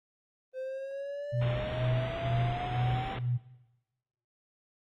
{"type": "exponential sweep", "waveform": "triangle", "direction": "up", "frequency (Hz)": [515, 784], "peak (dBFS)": -33, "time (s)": [0.53, 3.17], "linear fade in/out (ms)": 50}
{"type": "tone with tremolo", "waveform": "sine", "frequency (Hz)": 122.6, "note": "B2", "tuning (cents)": -12, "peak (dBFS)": -26, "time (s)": [1.32, 3.38], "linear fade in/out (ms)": 20, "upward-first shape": "sine", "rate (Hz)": 2.1, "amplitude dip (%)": 95}
{"type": "low-pass noise", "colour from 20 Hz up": "pink", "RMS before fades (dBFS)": -39, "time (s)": [1.41, 3.19], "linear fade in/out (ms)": 5, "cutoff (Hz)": 3700, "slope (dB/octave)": 96}
{"effects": ["noise-tail reverb RT60 1.0 s tail -18 dB re dry", "Opus 24 kbps"]}